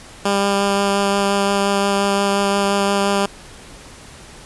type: tone with vibrato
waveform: 10% pulse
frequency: 199.4 Hz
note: G3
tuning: 30 cents sharp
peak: -7 dBFS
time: 0.25-3.26 s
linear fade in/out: 5 ms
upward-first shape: sine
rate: 5.7 Hz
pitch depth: 9 cents each way
effects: pink hiss -40 dBFS RMS until 4.45 s + resampled to 24000 Hz